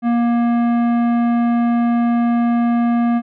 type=tone with tanh clipping; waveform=sine; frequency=236.4 Hz; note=A#3; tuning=24 cents sharp; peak=-15 dBFS; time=0.02-3.22 s; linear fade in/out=50 ms; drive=14 dB; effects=none